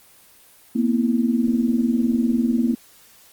sine tone cluster, 232.3 / 252.3 / 328.8 Hz, A#3 / B3 / E4, -6 / +37 / -4 cents, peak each -19 / -21 / -27 dBFS, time 0.75-2.75 s, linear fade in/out 10 ms, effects white hiss -51 dBFS RMS until 3.32 s + Opus 24 kbps

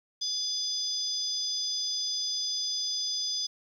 sine tone cluster, 3474 / 4935 / 6160 Hz, A7 / D#8 / G8, -23 / -15 / -31 cents, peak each -36 / -30 / -37 dBFS, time 0.21-3.47 s, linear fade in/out 10 ms, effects 10-bit

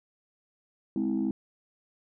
sine chord, Ab augmented, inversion none, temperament just, 207.7 / 259.6 / 324.5 Hz, Ab3 / C4 / E4, 0 / -13 / -27 cents, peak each -29 dBFS, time 0.96-1.31 s, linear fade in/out 2 ms, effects tanh soft clip ceiling -20 dBFS

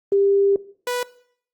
sine / sawtooth tone pair in turn, 397.4 / 491.9 Hz, G4 / B4, +24 / -7 cents, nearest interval major third, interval 369 cents, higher second, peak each -14 / -18 dBFS, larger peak first, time 0.12-0.56 / 0.87-1.03 s, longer first, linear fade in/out 2 ms, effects noise-tail reverb RT60 0.6 s tail -19 dB re dry + Opus 24 kbps

